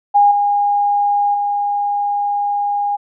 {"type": "tone with level steps", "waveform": "sine", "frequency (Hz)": 816, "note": "G#5", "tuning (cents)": -31, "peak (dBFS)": [-7, -12, -15], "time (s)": [0.14, 2.97], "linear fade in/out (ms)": 20, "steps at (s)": [0.31, 1.34], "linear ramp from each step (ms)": 5, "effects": []}